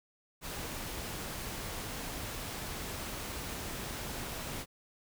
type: noise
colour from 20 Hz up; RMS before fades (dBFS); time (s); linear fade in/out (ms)
pink; -40; 0.41-4.66; 50
effects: none